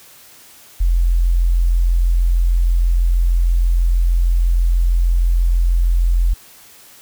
sine tone, 43.14 Hz, F1, 20 cents flat, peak -11 dBFS, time 0.8-6.34 s, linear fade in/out 10 ms, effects white hiss -44 dBFS RMS until 7.01 s

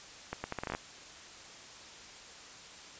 accelerating click train, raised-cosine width 0.5 ms, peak -20 dBFS, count 10, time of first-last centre 0.33-0.75 s, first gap 110 ms, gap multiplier 0.76, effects white hiss -50 dBFS RMS until 2.99 s + resampled to 16000 Hz

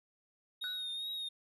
triangle tone with vibrato, 3729 Hz, A#7, in tune, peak -36 dBFS, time 0.61-1.29 s, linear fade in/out 10 ms, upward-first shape triangle, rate 2.5 Hz, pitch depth 46 cents each way
triangle tone with exponential decay, 1480 Hz, F#6, in tune, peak -37 dBFS, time 0.64-0.99 s, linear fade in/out 0 ms, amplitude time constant 74 ms
effects none

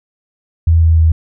sine tone with pitch steps, 82.41 / 81.51 / 80.62 Hz, E2 / E2 / E2, 0 / -19 / -38 cents, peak -6 dBFS, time 0.67-1.12 s, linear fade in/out 5 ms, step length 150 ms, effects none

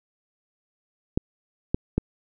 clicks, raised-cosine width 3 ms, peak -8 dBFS, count 3, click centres 1.175 / 1.745 / 1.98 s, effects none

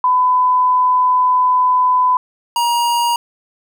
sine / square tone pair in turn, 1004 / 947.6 Hz, B5 / A#5, +28 / +28 cents, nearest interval minor second, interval 100 cents, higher first, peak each -10 / -14 dBFS, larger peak first, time 0.04-2.17 / 2.56-3.16 s, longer first, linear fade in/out 2 ms, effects none

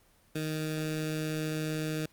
15% pulse tone with notch filter, 155.56 Hz, D#3, in tune, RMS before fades -33 dBFS, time 0.35-2.06 s, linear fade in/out 5 ms, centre 880 Hz, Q 0.9, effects pink hiss -64 dBFS RMS until 2.12 s + Opus 24 kbps

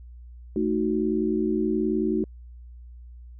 sine chord, D# diminished, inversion second, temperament equal, 220 / 311.1 / 370 Hz, A3 / D#4 / F#4, 0 / 0 / 0 cents, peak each -26 dBFS, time 0.56-2.24 s, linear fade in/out 2 ms, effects added 60 Hz sine -41 dBFS peak until 3.39 s

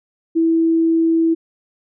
sine tone, 328 Hz, E4, 9 cents flat, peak -12 dBFS, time 0.35-1.35 s, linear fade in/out 20 ms, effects none

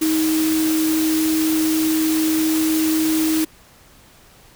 sine tone in noise, 316 Hz, D#4, 27 cents sharp, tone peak -16 dBFS, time 0.01-3.45 s, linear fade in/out 10 ms, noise white, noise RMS -26 dBFS, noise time 0.01-3.45 s, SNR +7 dB, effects pink hiss -49 dBFS RMS until 4.55 s

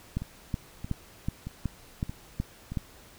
two click trains, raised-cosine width 5 ms, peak -16 / -23 dBFS, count 8 / 5, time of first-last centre 0.17-2.772 / 0.22-2.72 s, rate 2.69 / 1.6 Hz, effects pink hiss -53 dBFS RMS until 3.18 s

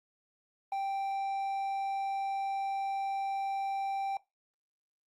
triangle tone, 784 Hz, G5, in tune, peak -29 dBFS, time 0.72-4.17 s, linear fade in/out 2 ms, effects noise-tail reverb RT60 0.2 s tail -18 dB re dry + Opus 32 kbps

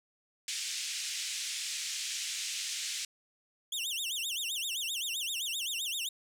white band-pass noise, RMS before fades -37 dBFS, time 0.48-3.05 s, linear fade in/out 2 ms, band 2200 to 7700 Hz, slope 24 dB/octave
sawtooth tone with vibrato, 3175 Hz, G7, 21 cents sharp, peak -30 dBFS, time 3.72-6.09 s, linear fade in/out 5 ms, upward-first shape sine, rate 7.7 Hz, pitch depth 290 cents each way
effects none

